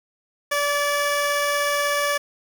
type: tone pair together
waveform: 15% pulse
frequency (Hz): 578 / 1717.6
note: D5 / A6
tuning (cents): -28 / -42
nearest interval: octave + perfect fifth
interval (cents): 1886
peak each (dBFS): -14 / -25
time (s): 0.51-2.18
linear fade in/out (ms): 10
effects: 7-bit